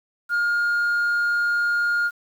sine tone, 1418 Hz, F6, 26 cents sharp, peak -16 dBFS, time 0.29-2.11 s, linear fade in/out 50 ms, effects tanh soft clip ceiling -18 dBFS + 8-bit

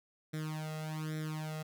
sawtooth tone with flanger, 155.56 Hz, D#3, in tune, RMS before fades -39 dBFS, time 0.33-1.63 s, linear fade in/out 10 ms, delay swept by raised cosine 0.53 to 1.53 ms, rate 1.2 Hz, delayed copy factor +0.9, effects none

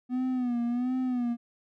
triangle tone with vibrato, 246.9 Hz, B3, in tune, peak -24 dBFS, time 0.09-1.37 s, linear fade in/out 50 ms, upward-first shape sine, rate 1.4 Hz, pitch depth 74 cents each way, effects none

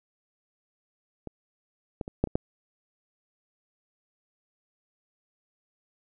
clicks, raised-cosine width 2 ms, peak -23 / -18 / -23 / -9 / -24 / -11 dBFS, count 6, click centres 1.273 / 2.012 / 2.079 / 2.24 / 2.273 / 2.355 s, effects none

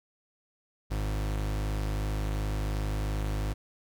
square tone pair together, 51.38 / 103.83 Hz, G#1 / G#2, -18 / 0 cents, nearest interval octave, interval 1218 cents, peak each -30 / -36 dBFS, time 0.9-3.54 s, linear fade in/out 20 ms, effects none

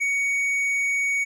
sine tone with tanh clipping, 2239 Hz, C#7, 17 cents sharp, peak -22 dBFS, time 0-1.25 s, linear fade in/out 20 ms, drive 7 dB, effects none

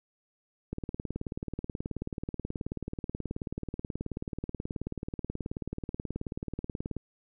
click train, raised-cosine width 3 ms, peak -21 dBFS, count 117, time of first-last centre 0.73-6.967 s, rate 18.6 Hz, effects none

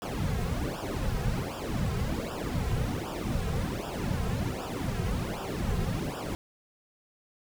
brown noise with flanger, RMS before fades -31 dBFS, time 0.02-6.35 s, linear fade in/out 0 ms, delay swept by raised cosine 0.47 to 3.47 ms, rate 1.3 Hz, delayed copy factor -0.95, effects none

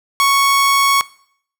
sawtooth tone, 1108.7 Hz, C#6, in tune, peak -7 dBFS, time 0.2-1.01 s, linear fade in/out 0 ms, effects noise-tail reverb RT60 0.6 s tail -20 dB re dry

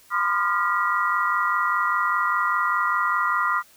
sine tone cluster, 1009 / 1054 / 1212 / 1400 / 1934 Hz, B5 / C6 / D#6 / F6 / B6, +37 / +12 / -46 / +4 / -37 cents, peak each -28 / -30 / -23 / -25 / -29 dBFS, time 0.1-3.63 s, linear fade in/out 50 ms, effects white hiss -54 dBFS RMS until 3.76 s

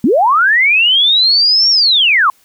sine linear two-way sweep, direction up then down, 194.4 to 5600 to 1003 Hz, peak -7 dBFS, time 0.04-2.3 s, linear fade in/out 2 ms, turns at 1.7 s, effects white hiss -52 dBFS RMS until 2.44 s

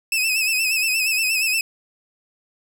sawtooth tone with vibrato, 2588 Hz, E7, 32 cents flat, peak -15 dBFS, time 0.12-1.61 s, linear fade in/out 2 ms, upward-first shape sine, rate 8.5 Hz, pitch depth 67 cents each way, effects none

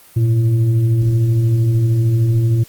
sine tone with frequency modulation, 116.54 Hz, A#2, in tune, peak -11 dBFS, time 0.16-2.64 s, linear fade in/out 10 ms, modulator 220 Hz, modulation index 0.4, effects white hiss -45 dBFS RMS until 2.68 s + Opus 32 kbps

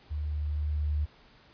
sine tone with level ramp, 74.8 Hz, D2, 32 cents sharp, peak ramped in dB -30 to -25 dBFS, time 0.1-1.06 s, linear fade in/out 20 ms, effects pink hiss -58 dBFS RMS until 1.53 s + resampled to 11025 Hz

